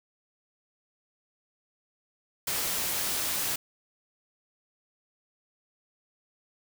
white noise, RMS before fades -30 dBFS, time 2.47-3.56 s, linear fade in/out 5 ms, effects none

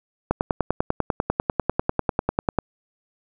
click train, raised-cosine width 1 ms, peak -5 dBFS, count 24, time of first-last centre 0.31-2.587 s, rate 10.1 Hz, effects none

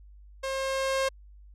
sawtooth tone with level ramp, 535 Hz, C5, 38 cents sharp, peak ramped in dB -26 to -20 dBFS, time 0.43-1.09 s, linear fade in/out 10 ms, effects added 50 Hz sine -48 dBFS peak until 1.54 s + low-pass 9000 Hz 12 dB/octave

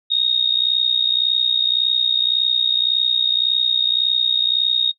sine tone with amplitude modulation, 3729 Hz, A#7, in tune, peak -11 dBFS, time 0.1-4.92 s, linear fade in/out 20 ms, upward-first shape sine, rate 61.8 Hz, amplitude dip 75%, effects noise-tail reverb RT60 0.1 s tail -21 dB re dry

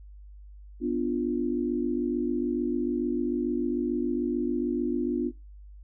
sine chord, B diminished, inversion none, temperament equal, 246.9 / 293.7 / 349.2 Hz, B3 / D4 / F4, 0 / 0 / 0 cents, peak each -29 dBFS, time 0.8-5.32 s, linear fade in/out 50 ms, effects noise-tail reverb RT60 0.2 s tail -17 dB re dry + added 50 Hz sine -44 dBFS peak until 5.83 s

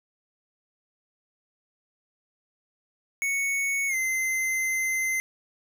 square tone with pitch glide, 2217 to 2069 Hz, C#7 to C7, 0 to -20 cents, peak -25 dBFS, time 3.22-5.2 s, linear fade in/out 0 ms, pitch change -120 cents, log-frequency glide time 3.88-3.95 s, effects none

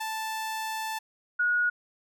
sawtooth / sine tone pair in turn, 880 / 1451.2 Hz, A5 / F#6, 0 / -34 cents, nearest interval major sixth, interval 866 cents, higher second, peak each -27 / -22 dBFS, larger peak second, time 0-0.99 / 1.39-1.7 s, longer first, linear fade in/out 10 ms, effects none

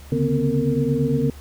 sine tone cluster, 138 / 146.8 / 239.3 / 260.6 / 459.3 Hz, C#3 / D3 / A#3 / C4 / A#4, -7 / 0 / +46 / -7 / -26 cents, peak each -24 dBFS, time 0.12-1.3 s, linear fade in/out 2 ms, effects added 72 Hz sine -39 dBFS peak until 1.4 s + pink hiss -47 dBFS RMS until 1.4 s

